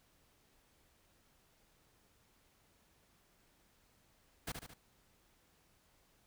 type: noise with echo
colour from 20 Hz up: pink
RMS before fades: -41 dBFS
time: 4.47-4.52 s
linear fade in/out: 5 ms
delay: 73 ms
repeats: 3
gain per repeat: -5 dB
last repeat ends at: 4.739 s
effects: pink hiss -71 dBFS RMS until 6.26 s